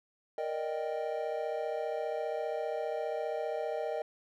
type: chord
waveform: triangle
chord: Eb major seventh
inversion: second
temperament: equal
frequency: 466.2 / 587.3 / 622.3 / 784 Hz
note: Bb4 / D5 / Eb5 / G5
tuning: 0 / 0 / 0 / 0 cents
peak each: -35 / -39 / -34 / -38 dBFS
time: 0.38-4.02 s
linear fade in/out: 2 ms
effects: none